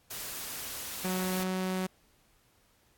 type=noise; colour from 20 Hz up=white; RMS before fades=-39 dBFS; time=0.1-1.44 s; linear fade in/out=10 ms
type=tone with pitch glide; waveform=sawtooth; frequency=185 to 186.29 Hz; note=F#3 to F#3; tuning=0 to +12 cents; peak=-26 dBFS; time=1.04-1.87 s; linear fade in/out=10 ms; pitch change=+12 cents; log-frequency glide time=1.32-1.49 s
effects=pink hiss -67 dBFS RMS until 2.97 s + AAC 64 kbps